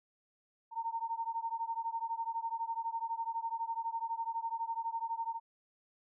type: beating tone pair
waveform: sine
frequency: 910 / 922 Hz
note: A#5 / A#5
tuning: -42 / -19 cents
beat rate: 12 Hz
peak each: -37 / -38 dBFS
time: 0.71-5.4 s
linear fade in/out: 50 ms
effects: none